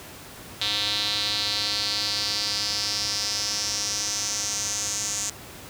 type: tone with band-pass filter sweep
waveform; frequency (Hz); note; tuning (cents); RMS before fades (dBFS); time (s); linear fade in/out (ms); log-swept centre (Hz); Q
square; 103.83; G#2; 0; -27; 0.61-5.3; 5; 3800 to 6800; 4.8
effects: pink hiss -42 dBFS RMS until 5.69 s + high-pass 60 Hz 12 dB/octave